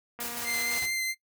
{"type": "click train", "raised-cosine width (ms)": 0.5, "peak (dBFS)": -28, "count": 141, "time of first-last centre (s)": [0.19, 0.778], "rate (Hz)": 238}
{"type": "noise with tremolo", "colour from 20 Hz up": "white", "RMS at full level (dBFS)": -35, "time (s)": [0.2, 0.86], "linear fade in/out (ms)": 5, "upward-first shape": "square", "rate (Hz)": 5.9, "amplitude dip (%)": 35}
{"type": "tone with vibrato", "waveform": "sawtooth", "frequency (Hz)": 2078, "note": "C7", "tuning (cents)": -12, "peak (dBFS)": -25, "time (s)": [0.44, 1.15], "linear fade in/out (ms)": 50, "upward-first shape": "triangle", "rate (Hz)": 4.6, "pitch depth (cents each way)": 15}
{"type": "noise with exponential decay", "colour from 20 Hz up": "pink", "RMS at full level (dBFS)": -38, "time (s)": [0.82, 1.02], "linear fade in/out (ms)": 2, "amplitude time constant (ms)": 43}
{"effects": ["noise-tail reverb RT60 0.1 s tail -18 dB re dry", "high-pass 60 Hz 12 dB/octave"]}